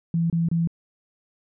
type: tone bursts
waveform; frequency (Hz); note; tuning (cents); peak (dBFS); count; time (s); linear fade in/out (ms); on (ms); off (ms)
sine; 167.1; E3; +24; -19; 3; 0.14-0.674; 2; 160; 27
effects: none